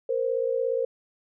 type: tone pair together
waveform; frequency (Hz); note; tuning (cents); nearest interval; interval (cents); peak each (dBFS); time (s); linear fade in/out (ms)
sine; 466.2 / 523.3; A#4 / C5; 0 / 0; major second; 200; -26; 0.09-0.85; 5
effects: none